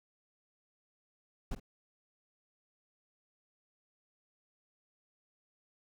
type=noise with echo; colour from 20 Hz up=brown; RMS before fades=-35 dBFS; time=1.51-1.55 s; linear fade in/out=5 ms; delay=49 ms; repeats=1; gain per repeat=-15 dB; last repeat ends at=1.599 s; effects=none